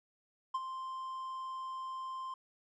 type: tone with ADSR envelope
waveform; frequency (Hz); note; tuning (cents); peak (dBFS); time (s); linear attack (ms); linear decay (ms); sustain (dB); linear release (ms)
triangle; 1046.5; C6; 0; -28; 0.54-2.34; 9; 38; -9; 3
effects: resampled to 22050 Hz